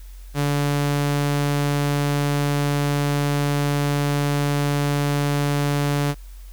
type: tone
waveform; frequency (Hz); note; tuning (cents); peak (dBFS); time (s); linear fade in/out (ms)
sawtooth; 144; D3; -34; -15; 0.34-6.15; 50
effects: added 45 Hz sine -36 dBFS peak until 6.52 s + white hiss -53 dBFS RMS until 6.52 s